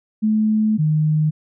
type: tone pair in turn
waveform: sine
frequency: 215.9 / 153.93 Hz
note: A3 / D#3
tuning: -33 / -18 cents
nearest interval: tritone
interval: 585 cents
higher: first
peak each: -14 dBFS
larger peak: neither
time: 0.22-0.78 / 0.78-1.31 s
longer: first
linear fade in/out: 20 ms
effects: none